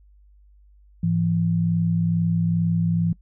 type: tone pair together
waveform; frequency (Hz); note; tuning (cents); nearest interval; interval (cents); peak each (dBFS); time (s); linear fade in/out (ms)
sine; 106.1 / 168.42; G#2 / E3; +38 / +37; minor sixth; 799; -25 / -19; 1.03-3.13; 5
effects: noise-tail reverb RT60 0.1 s tail -23 dB re dry + added 50 Hz sine -50 dBFS peak until 3.21 s